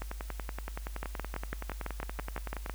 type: two click trains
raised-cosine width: 0.5 ms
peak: -20 / -22 dBFS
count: 11 / 29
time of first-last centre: 1.03-2.697 / 0.02-2.662 s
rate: 6 / 10.6 Hz
effects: added 51 Hz sine -38 dBFS peak until 2.74 s + white hiss -54 dBFS RMS until 2.74 s